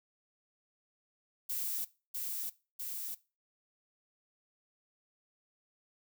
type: noise with echo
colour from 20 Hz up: violet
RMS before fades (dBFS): -36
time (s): 1.49-1.85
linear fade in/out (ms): 10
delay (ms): 650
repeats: 2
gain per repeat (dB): -2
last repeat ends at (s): 3.15
effects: noise-tail reverb RT60 0.3 s tail -19 dB re dry

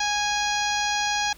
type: harmonic tone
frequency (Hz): 827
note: G#5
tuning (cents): -8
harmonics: 1 / 2 / 3 / 4 / 5 / 6 / 7 / 8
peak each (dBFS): -26 / -29 / -31 / -32 / -33 / -34 / -34 / -35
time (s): 0-1.33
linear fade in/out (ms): 5
effects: added 50 Hz sine -50 dBFS peak until 1.37 s + pink hiss -50 dBFS RMS until 1.37 s

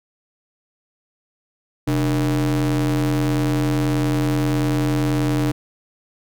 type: ring-modulated tone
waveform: square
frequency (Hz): 84.4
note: E2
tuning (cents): +41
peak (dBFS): -15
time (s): 1.87-5.52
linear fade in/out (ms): 10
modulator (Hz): 214
effects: none

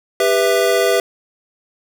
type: chord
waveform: square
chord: E minor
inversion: first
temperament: equal with one note detuned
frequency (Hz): 398.8 / 493.9 / 659.3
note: G4 / B4 / E5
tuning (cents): +30 / 0 / 0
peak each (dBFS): -18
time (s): 0.2-1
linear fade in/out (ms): 2
effects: none

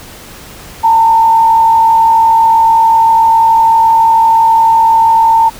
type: tone with frequency modulation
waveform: sine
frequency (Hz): 903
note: A5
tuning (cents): +45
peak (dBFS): -4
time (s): 0.83-5.5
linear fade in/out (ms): 20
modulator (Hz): 47.6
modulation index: 0.35
effects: pink hiss -32 dBFS RMS until 5.59 s

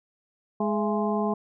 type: harmonic tone with a mistuned harmonic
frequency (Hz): 209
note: G#3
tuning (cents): +11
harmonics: 1 / 2 / 3 / 4 / 5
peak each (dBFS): -26 / -29 / -31 / -32 / -33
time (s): 0.6-1.34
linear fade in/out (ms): 5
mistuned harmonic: 3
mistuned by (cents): +110
effects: none

